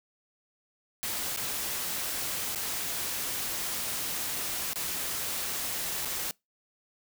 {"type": "noise with dropouts", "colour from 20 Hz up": "white", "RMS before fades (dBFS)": -33, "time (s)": [1.03, 6.31], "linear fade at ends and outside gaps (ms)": 0, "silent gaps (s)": [[1.362, 1.373], [2.549, 2.558], [4.733, 4.758], [6.05, 6.055]], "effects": ["noise-tail reverb RT60 0.2 s tail -25 dB re dry"]}